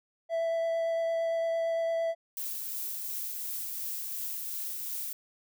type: tone with vibrato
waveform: triangle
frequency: 662 Hz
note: E5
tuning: 7 cents sharp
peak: -25 dBFS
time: 0.29-2.15 s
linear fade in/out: 50 ms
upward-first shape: triangle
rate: 8.8 Hz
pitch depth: 9 cents each way
type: noise with tremolo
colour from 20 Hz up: violet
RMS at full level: -35 dBFS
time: 2.37-5.13 s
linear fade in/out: 2 ms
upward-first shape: triangle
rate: 2.8 Hz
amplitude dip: 25%
effects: none

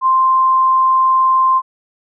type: tone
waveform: sine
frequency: 1046.5 Hz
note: C6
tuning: in tune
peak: -9 dBFS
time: 0.01-1.62 s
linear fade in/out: 50 ms
effects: none

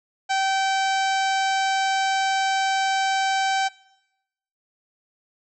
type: harmonic tone with a mistuned harmonic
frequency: 773 Hz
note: G5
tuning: 24 cents flat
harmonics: 1 / 2 / 3 / 4 / 5 / 6 / 7 / 8 / 9 / 10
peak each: -21 / -27 / -31 / -33 / -35 / -37 / -38 / -39 / -40 / -41 dBFS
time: 0.29-3.69 s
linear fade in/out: 20 ms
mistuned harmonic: 5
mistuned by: +16 cents
effects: noise-tail reverb RT60 0.9 s tail -22 dB re dry

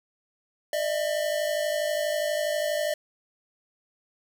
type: tone pair together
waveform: square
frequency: 600.7 / 653 Hz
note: D5 / E5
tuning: +39 / -17 cents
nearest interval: minor second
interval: 144 cents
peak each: -27 / -31 dBFS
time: 0.73-2.94 s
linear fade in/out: 2 ms
effects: none

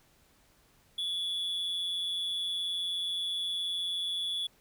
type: tone with amplitude modulation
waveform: triangle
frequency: 3414 Hz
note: G#7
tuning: 47 cents sharp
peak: -27 dBFS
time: 0.98-4.47 s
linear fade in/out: 5 ms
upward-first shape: sine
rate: 179 Hz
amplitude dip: 50%
effects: pink hiss -65 dBFS RMS until 4.6 s

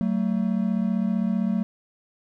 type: tone pair together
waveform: triangle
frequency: 188.93 / 224.4 Hz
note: F#3 / A3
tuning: +36 / +34 cents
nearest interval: minor third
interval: 298 cents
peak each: -22 dBFS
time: 0.01-1.63 s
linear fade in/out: 0 ms
effects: none

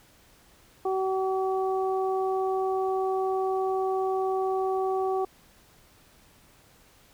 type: harmonic tone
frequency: 380 Hz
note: F#4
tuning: 46 cents sharp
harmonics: 1 / 2 / 3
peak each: -26 / -29 / -36 dBFS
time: 0.85-5.25 s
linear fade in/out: 5 ms
effects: pink hiss -58 dBFS RMS until 7.13 s

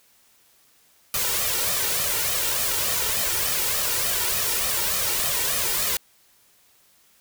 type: noise with flanger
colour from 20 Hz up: white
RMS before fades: -24 dBFS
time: 1.14-5.97 s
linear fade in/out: 2 ms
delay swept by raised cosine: 1.6 to 2.18 ms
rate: 3.4 Hz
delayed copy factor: +0.65
effects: white hiss -59 dBFS RMS until 7.2 s

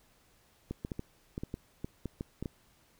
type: clicks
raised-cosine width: 3 ms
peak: -23 dBFS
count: 12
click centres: 0.71 / 0.849 / 0.918 / 0.994 / 1.379 / 1.435 / 1.541 / 1.845 / 2.057 / 2.209 / 2.426 / 2.458 s
effects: pink hiss -66 dBFS RMS until 2.99 s

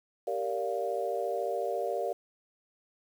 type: chord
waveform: sine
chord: G minor seventh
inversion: none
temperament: equal with one note detuned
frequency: 392 / 466.2 / 580.2 / 698.5 Hz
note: G4 / Bb4 / D5 / F5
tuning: 0 / 0 / -21 / 0 cents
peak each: -36 / -34 / -34 / -35 dBFS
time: 0.27-2.13 s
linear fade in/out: 5 ms
effects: 9-bit

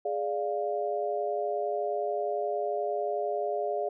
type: chord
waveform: sine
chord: D diminished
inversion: second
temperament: equal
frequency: 415.3 / 587.3 / 698.5 Hz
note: Ab4 / D5 / F5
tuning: 0 / 0 / 0 cents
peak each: -32 dBFS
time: 0.05-3.89 s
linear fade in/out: 5 ms
effects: none

